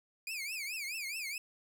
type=tone with vibrato; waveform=sawtooth; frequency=2385 Hz; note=D7; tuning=26 cents sharp; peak=-34 dBFS; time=0.27-1.38 s; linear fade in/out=2 ms; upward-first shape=triangle; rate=4.7 Hz; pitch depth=230 cents each way; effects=none